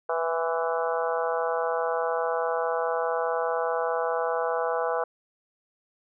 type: harmonic tone with a mistuned harmonic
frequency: 164.81 Hz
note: E3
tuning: in tune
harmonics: 3 / 4 / 5 / 6 / 7 / 8 / 9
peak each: -28 / -30 / -32 / -34 / -35 / -36 / -37 dBFS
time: 0.09-5.04 s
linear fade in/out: 5 ms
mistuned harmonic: 6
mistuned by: +35 cents
effects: none

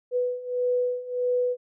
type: beating tone pair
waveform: sine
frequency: 493.9 / 495.5 Hz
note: B4 / B4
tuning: 0 / +6 cents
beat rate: 1.6 Hz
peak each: -28 / -25 dBFS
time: 0.11-1.57 s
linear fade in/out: 50 ms
effects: none

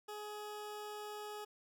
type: tone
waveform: 20% pulse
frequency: 419.8 Hz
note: G#4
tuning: 19 cents sharp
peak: -39 dBFS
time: 0.08-1.45 s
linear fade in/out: 10 ms
effects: none

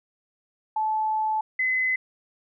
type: tone pair in turn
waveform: sine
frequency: 868 / 2031 Hz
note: A5 / B6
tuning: -24 / +48 cents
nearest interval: octave + minor third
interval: 1472 cents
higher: second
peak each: -22 / -21 dBFS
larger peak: second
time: 0.76-1.41 / 1.59-1.96 s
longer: first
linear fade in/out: 5 ms
effects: none

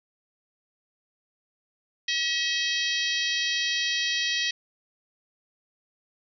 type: harmonic tone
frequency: 641 Hz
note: E5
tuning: 49 cents flat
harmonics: 3 / 4 / 5 / 6 / 7 / 8 / 9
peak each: -30 / -32 / -30 / -32 / -33 / -36 / -36 dBFS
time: 2.08-4.51 s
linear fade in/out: 5 ms
effects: none

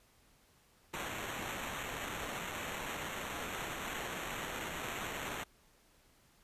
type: noise with sample-and-hold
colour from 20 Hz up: white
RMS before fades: -41 dBFS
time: 0.93-5.44 s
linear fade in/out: 10 ms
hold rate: 4900 Hz
effects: pink hiss -67 dBFS RMS until 6.43 s + resampled to 32000 Hz

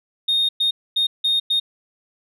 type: tone bursts at uneven times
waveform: sine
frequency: 3694 Hz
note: A#7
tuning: 16 cents flat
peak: -14 dBFS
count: 5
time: 0.28-0.49 / 0.6-0.71 / 0.96-1.07 / 1.24-1.4 / 1.5-1.6 s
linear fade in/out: 10 ms
effects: tanh soft clip ceiling -14 dBFS

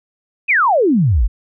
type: exponential sweep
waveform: sine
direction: down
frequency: 2640 to 42.74 Hz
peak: -10 dBFS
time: 0.48-1.28 s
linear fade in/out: 20 ms
effects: none

